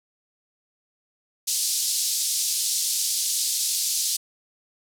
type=band-pass noise; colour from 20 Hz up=pink; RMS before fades=-25 dBFS; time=1.47-4.17 s; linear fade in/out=10 ms; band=4400 to 12000 Hz; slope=24 dB/octave; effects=none